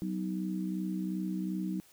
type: harmonic tone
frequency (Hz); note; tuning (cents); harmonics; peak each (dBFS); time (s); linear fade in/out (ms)
62.7; B1; +27; 3 / 4 / 5; -33 / -43 / -37; 0.02-1.8; 0
effects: white hiss -61 dBFS RMS until 1.92 s